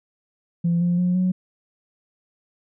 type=tone with pitch steps; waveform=sine; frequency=170.6 / 174.89 / 179.29 / 183.8 Hz; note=F3 / F3 / F3 / F#3; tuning=-40 / +3 / +46 / -11 cents; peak=-16 dBFS; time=0.64-1.32 s; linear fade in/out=10 ms; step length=170 ms; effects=tanh soft clip ceiling -14 dBFS